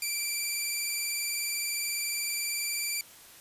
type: tone with vibrato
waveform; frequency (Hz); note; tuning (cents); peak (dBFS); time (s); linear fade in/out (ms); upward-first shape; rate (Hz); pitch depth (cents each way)
10% pulse; 2349; D7; 0; -21; 0.02-3.01; 2; sine; 20; 38
effects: white hiss -52 dBFS RMS until 3.4 s + resampled to 32000 Hz